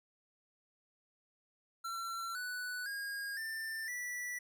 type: tone with pitch steps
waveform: square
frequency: 1354 / 1485.1 / 1628.9 / 1786.6 / 1959.6 Hz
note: E6 / F#6 / G#6 / A6 / B6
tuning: +46 / +6 / -34 / +26 / -14 cents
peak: -39 dBFS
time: 1.84-4.39 s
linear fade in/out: 10 ms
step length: 510 ms
effects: none